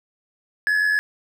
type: tone with amplitude modulation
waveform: triangle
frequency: 1699 Hz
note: G#6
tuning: 39 cents sharp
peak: -13 dBFS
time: 0.67-0.99 s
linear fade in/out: 0 ms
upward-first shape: sine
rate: 88.4 Hz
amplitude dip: 50%
effects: none